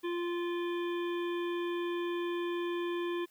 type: harmonic tone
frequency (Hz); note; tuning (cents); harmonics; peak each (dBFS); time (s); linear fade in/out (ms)
347.4; F4; -9; 1 / 3 / 5 / 7 / 9 / 10; -32 / -42 / -46 / -49 / -51 / -52; 0.03-3.26; 20
effects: white hiss -67 dBFS RMS until 3.3 s